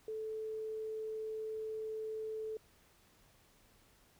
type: tone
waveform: sine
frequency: 437.1 Hz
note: A4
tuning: 11 cents flat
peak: -38 dBFS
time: 0.08-2.57 s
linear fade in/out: 2 ms
effects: pink hiss -67 dBFS RMS until 4.19 s